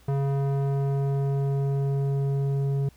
square tone with low-pass filter sweep, 138.59 Hz, C#3, in tune, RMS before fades -25 dBFS, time 0.08-2.89 s, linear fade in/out 5 ms, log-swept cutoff 850 to 380 Hz, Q 0.83, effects added 60 Hz sine -55 dBFS peak until 2.96 s + pink hiss -59 dBFS RMS until 2.96 s

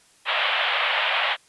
white band-pass noise, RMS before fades -23 dBFS, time 0.25-1.37 s, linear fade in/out 50 ms, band 560 to 3400 Hz, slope 48 dB/octave, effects white hiss -57 dBFS RMS until 1.48 s + resampled to 24000 Hz

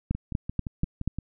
two click trains, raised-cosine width 5 ms, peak -13 / -19 dBFS, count 5 / 7, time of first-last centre 0.11-1.076 / 0.15-1.186 s, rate 4.14 / 5.79 Hz, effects none

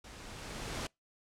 pink noise with level ramp, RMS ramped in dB -51 to -37 dBFS, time 0.04-0.87 s, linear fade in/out 5 ms, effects noise-tail reverb RT60 0.2 s tail -26 dB re dry + low-pass 8000 Hz 12 dB/octave

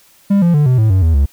triangle tone with pitch steps, 199.8 / 171.94 / 147.96 / 127.33 / 109.57 / 94.29 / 81.14 / 69.83 Hz, G3 / F3 / D3 / C3 / A2 / F#2 / E2 / C#2, +33 / -27 / +13 / -47 / -7 / +33 / -27 / +13 cents, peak -6 dBFS, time 0.3-1.26 s, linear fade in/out 10 ms, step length 120 ms, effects white hiss -49 dBFS RMS until 1.32 s

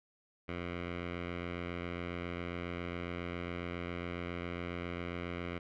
10% pulse tone with low-pass filter, 87.31 Hz, F2, in tune, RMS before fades -40 dBFS, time 0.48-5.59 s, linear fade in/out 10 ms, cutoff 2400 Hz, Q 2.3, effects none

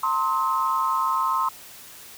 sine tone cluster, 911 / 1052 / 1279 Hz, A#5 / C6 / D#6, -40 / +9 / +47 cents, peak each -29 / -22 / -26 dBFS, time 0.03-1.49 s, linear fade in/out 5 ms, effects white hiss -44 dBFS RMS until 2.17 s

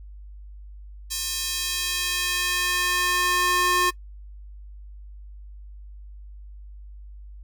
square tone with high-pass filter sweep, 358.8 Hz, F4, 47 cents sharp, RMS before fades -24 dBFS, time 1.1-3.91 s, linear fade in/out 20 ms, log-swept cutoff 5100 to 830 Hz, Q 1, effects noise-tail reverb RT60 0.1 s tail -22 dB re dry + added 50 Hz sine -39 dBFS peak until 7.43 s

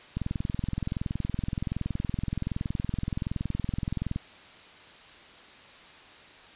click train, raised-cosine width 5 ms, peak -17 dBFS, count 86, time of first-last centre 0.17-4.161 s, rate 21.3 Hz, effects white hiss -50 dBFS RMS until 6.55 s + resampled to 8000 Hz

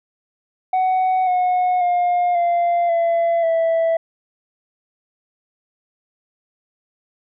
sine tone with pitch steps, 746 / 727.7 / 709.8 / 692.4 / 675.4 / 658.9 Hz, F#5 / F#5 / F5 / F5 / E5 / E5, +14 / -29 / +28 / -15 / +42 / -1 cents, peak -12 dBFS, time 0.73-3.97 s, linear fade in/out 5 ms, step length 540 ms, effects tanh soft clip ceiling -14 dBFS

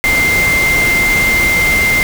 sine tone in noise, 2093 Hz, C7, in tune, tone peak -10 dBFS, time 0.04-2.03 s, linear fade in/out 0 ms, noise pink, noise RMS -18 dBFS, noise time 0.04-2.03 s, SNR +5 dB, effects none

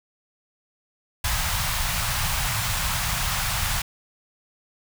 pink band-stop noise, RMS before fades -25 dBFS, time 1.24-3.82 s, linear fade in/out 5 ms, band 150 to 790 Hz, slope 24 dB/octave, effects none

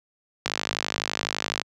click train, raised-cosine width 0.2 ms, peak -6 dBFS, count 61, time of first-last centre 0.46-1.616 s, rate 51.9 Hz, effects high-pass 100 Hz 12 dB/octave

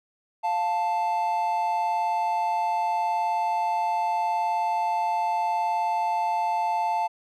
triangle tone pair together, 700 / 880.8 Hz, F5 / A5, +4 / +2 cents, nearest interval major third, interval 398 cents, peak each -26 / -22 dBFS, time 0.43-7.08 s, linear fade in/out 20 ms, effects none

